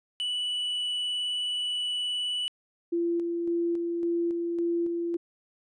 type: tone with vibrato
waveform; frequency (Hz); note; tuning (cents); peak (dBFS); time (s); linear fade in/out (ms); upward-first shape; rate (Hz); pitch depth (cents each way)
triangle; 2960; F#7; 0; -26; 0.2-2.48; 0; square; 19; 8
type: tone with tremolo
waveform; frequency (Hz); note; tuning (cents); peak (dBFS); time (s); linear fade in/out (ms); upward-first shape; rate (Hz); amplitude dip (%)
sine; 341; F4; -41; -24; 2.92-5.17; 10; square; 1.8; 30
effects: resampled to 22050 Hz